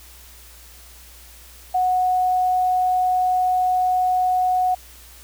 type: tone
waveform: sine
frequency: 735 Hz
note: F#5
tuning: 12 cents flat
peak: -16 dBFS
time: 1.74-4.75 s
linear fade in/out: 10 ms
effects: added 60 Hz sine -46 dBFS peak until 5.23 s + white hiss -46 dBFS RMS until 5.23 s